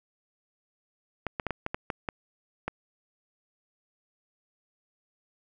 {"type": "clicks", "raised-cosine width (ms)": 0.5, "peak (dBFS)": -15, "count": 9, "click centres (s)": [1.267, 1.398, 1.467, 1.507, 1.664, 1.745, 1.902, 2.088, 2.68], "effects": []}